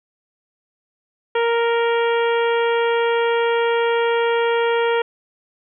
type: harmonic tone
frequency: 466.2 Hz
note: A#4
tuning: in tune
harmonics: 1 / 2 / 3 / 4 / 5 / 6 / 7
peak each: -17 / -23 / -27 / -29 / -31 / -33 / -34 dBFS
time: 1.35-5.02 s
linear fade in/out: 5 ms
effects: none